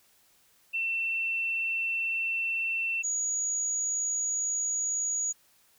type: tone pair in turn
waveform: sine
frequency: 2691 / 6781 Hz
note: E7 / G#8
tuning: +35 / +35 cents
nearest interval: octave + major third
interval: 1600 cents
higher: second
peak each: -27 dBFS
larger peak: neither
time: 0.73-3.03 / 3.03-5.33 s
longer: neither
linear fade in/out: 20 ms
effects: white hiss -64 dBFS RMS until 5.78 s